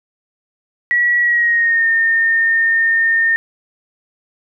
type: tone with pitch glide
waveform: sine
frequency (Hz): 1929 to 1823.9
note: B6 to A#6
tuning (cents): -41 to -38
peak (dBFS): -11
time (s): 0.91-3.36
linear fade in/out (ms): 0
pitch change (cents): -97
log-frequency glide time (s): 1.2-1.87
effects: none